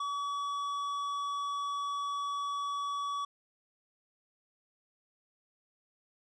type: tone with tanh clipping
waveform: sine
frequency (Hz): 1138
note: C#6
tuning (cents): +45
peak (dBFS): -34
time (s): 0-3.25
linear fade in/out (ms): 5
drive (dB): 10
effects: none